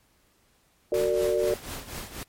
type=chord; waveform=sine; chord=Gb augmented; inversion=none; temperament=equal with one note detuned; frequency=370 / 456.3 / 587.3 Hz; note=Gb4 / Bb4 / D5; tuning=0 / -37 / 0 cents; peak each=-26 dBFS; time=0.92-1.54 s; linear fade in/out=2 ms
type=noise with tremolo; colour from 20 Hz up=pink; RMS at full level=-35 dBFS; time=0.94-2.23 s; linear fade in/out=0 ms; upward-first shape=triangle; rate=4.1 Hz; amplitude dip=75%
effects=pink hiss -65 dBFS RMS until 2.28 s + MP3 64 kbps